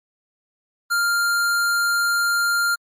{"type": "tone", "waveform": "square", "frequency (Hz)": 1396.9, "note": "F6", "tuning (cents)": 0, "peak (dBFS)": -18, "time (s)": [0.9, 2.76], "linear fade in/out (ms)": 20, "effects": ["MP3 64 kbps"]}